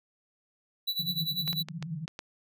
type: tone with tremolo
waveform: square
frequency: 3951 Hz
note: B7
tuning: in tune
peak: -27 dBFS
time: 0.87-1.63 s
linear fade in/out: 10 ms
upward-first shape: sine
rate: 10 Hz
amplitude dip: 85%
type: band-pass noise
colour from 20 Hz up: pink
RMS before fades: -38 dBFS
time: 0.99-2.06 s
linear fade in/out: 5 ms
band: 150 to 170 Hz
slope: 96 dB/octave
type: clicks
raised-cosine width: 0.2 ms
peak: -21 dBFS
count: 6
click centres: 1.478 / 1.53 / 1.686 / 1.826 / 2.079 / 2.191 s
effects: none